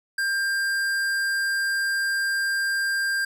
sine tone with tanh clipping, 1593 Hz, G6, 27 cents sharp, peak -24 dBFS, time 0.18-3.25 s, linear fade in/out 5 ms, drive 16 dB, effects none

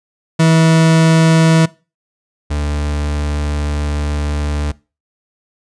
40% pulse tone pair in turn, 162.1 / 73.6 Hz, E3 / D2, -29 / +4 cents, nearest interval octave + major second, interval 1367 cents, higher first, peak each -7 / -15 dBFS, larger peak first, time 0.39-1.66 / 2.5-4.72 s, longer second, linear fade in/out 10 ms, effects noise-tail reverb RT60 0.3 s tail -21 dB re dry + resampled to 22050 Hz

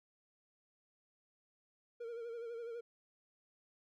triangle tone with vibrato, 466.2 Hz, A#4, in tune, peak -40 dBFS, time 2-2.81 s, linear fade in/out 10 ms, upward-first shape sine, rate 12 Hz, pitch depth 50 cents each way, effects none

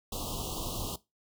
pink band-stop noise, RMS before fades -36 dBFS, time 0.12-0.96 s, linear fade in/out 5 ms, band 1200 to 2800 Hz, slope 96 dB/octave, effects noise-tail reverb RT60 0.2 s tail -18 dB re dry

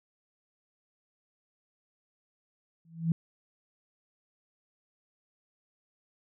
sine tone with exponential growth, 164.81 Hz, E3, in tune, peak -20 dBFS, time 2.85-3.12 s, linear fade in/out 2 ms, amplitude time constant 57 ms, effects none

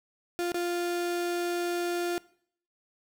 35% pulse tone with dropouts, 349.2 Hz, F4, in tune, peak -26 dBFS, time 0.39-2.18 s, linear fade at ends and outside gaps 0 ms, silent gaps 0.519-0.544 s, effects noise-tail reverb RT60 0.6 s tail -21 dB re dry

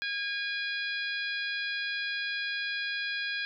harmonic tone with a mistuned harmonic, 815 Hz, G#5, 33 cents flat, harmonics 2 / 3 / 4 / 5 / 6, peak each -33 / -37 / -39 / -41 / -43 dBFS, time 0.02-3.45 s, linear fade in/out 0 ms, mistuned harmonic 4, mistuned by +46 cents, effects none

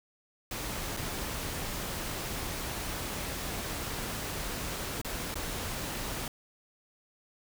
pink noise with dropouts, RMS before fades -36 dBFS, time 0.51-6.28 s, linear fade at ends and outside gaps 2 ms, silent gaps 0.967-0.971 / 5.016-5.047 / 5.343-5.355 s, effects none

